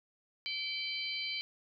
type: harmonic tone with a mistuned harmonic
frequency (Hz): 773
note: G5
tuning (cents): -24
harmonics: 3 / 4 / 5 / 6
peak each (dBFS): -39 / -40 / -41 / -42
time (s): 0.46-1.41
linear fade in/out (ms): 0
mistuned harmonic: 5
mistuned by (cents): +84
effects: none